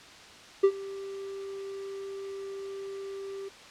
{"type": "tone with ADSR envelope", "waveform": "triangle", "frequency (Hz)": 392, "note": "G4", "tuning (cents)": 0, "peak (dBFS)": -13, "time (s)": [0.63, 3.49], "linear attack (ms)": 12, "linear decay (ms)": 67, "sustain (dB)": -21, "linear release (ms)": 11, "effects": ["white hiss -49 dBFS RMS until 3.7 s", "low-pass 5000 Hz 12 dB/octave"]}